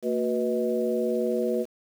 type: tone cluster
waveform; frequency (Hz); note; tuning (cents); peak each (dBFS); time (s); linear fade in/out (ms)
sine; 228.2 / 368.5 / 490.4 / 630; A#3 / F#4 / B4 / D#5; -37 / -7 / -12 / +21; -29 / -28 / -27 / -32; 0.02-1.66; 50
effects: 8-bit